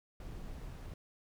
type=noise; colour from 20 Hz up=brown; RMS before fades=-45 dBFS; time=0.2-0.94 s; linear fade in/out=2 ms; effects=none